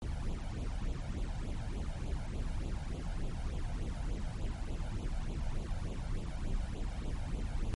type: noise with flanger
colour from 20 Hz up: brown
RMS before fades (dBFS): -36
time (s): 0.02-7.74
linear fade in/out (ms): 0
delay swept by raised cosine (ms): 0.27 to 1.37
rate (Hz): 3.4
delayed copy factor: +0.8
effects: MP3 48 kbps